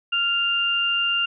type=tone pair together; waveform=sine; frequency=1393.7 / 2794 Hz; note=F6 / F7; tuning=-4 / 0 cents; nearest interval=octave; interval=1204 cents; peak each=-26 / -20 dBFS; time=0.12-1.26 s; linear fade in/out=10 ms; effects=none